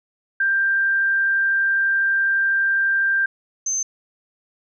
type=tone pair in turn; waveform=sine; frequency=1583 / 6241 Hz; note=G6 / G8; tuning=+17 / -9 cents; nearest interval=2 octaves; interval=2374 cents; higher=second; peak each=-16 / -20 dBFS; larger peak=first; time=0.4-3.26 / 3.66-3.83 s; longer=first; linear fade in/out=5 ms; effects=none